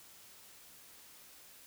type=silence; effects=white hiss -57 dBFS RMS until 1.66 s